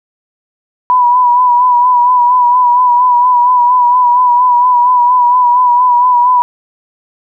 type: tone with vibrato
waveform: sine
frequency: 984 Hz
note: B5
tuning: 7 cents flat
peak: -5 dBFS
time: 0.9-6.42 s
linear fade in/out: 0 ms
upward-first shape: sine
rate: 4.3 Hz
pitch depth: 40 cents each way
effects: none